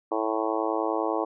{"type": "harmonic tone", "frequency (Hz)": 110, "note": "A2", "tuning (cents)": 0, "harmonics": [3, 4, 5, 6, 7, 8, 9, 10], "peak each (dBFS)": [-30, -31, -32, -33, -33, -34, -35, -35], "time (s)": [0.11, 1.25], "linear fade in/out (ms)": 10, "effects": []}